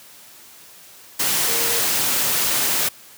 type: tone in noise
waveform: sine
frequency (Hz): 466.2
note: A#4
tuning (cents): 0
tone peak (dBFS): -30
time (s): 1.47-1.8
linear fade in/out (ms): 10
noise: white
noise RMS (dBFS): -20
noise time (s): 1.19-2.89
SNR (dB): -13
effects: white hiss -45 dBFS RMS until 3.17 s + high-pass 100 Hz 12 dB/octave